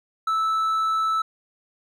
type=tone with hard clipping; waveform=sine; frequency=1312 Hz; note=E6; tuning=9 cents flat; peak=-21 dBFS; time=0.27-1.22 s; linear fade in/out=5 ms; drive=3 dB; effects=none